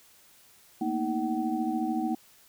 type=tone cluster; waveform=sine; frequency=226.5 / 240.2 / 315.8 / 757 Hz; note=A#3 / B3 / D#4 / F#5; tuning=-50 / -48 / +26 / +39 cents; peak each=-34 / -32 / -30 / -33 dBFS; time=0.81-2.15 s; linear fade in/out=5 ms; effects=white hiss -58 dBFS RMS until 2.48 s